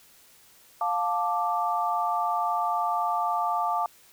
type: chord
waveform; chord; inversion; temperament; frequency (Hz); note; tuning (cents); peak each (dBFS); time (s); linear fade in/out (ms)
sine; D minor; first; just; 704.8 / 881 / 1174.7; F5 / A5 / D6; +16 / +2 / 0; -28; 0.81-3.86; 2
effects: white hiss -56 dBFS RMS until 4.12 s